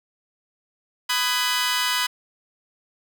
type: chord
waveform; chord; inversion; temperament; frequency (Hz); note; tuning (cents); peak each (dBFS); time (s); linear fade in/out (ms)
15% pulse; G# minor seventh; first; just; 996.7 / 1245.9 / 1495.1 / 1661.2; B5 / D#6 / F#6 / G#6; +16 / +2 / +18 / 0; -18 / -23 / -22 / -22; 1.09-2.07; 10
effects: none